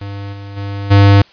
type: tone with level steps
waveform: square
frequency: 100 Hz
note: G2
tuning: 35 cents sharp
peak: -24 / -28 / -21 / -5 dBFS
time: 0.01-1.22 s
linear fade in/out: 5 ms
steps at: 0.32 / 0.56 / 0.9 s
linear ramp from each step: 20 ms
effects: white hiss -45 dBFS RMS until 1.32 s + resampled to 11025 Hz